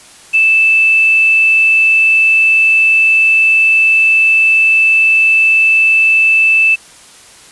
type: tone with quantisation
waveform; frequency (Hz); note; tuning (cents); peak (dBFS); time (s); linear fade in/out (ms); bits
sine; 2637; E7; 0; -6; 0.33-6.76; 20; 5
effects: white hiss -39 dBFS RMS until 7.51 s + resampled to 24000 Hz